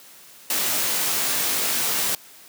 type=noise with comb filter; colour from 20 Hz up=white; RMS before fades=-23 dBFS; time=0.5-2.15 s; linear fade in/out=2 ms; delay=19 ms; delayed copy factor=-0.65; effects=white hiss -47 dBFS RMS until 2.48 s + high-pass 150 Hz 12 dB/octave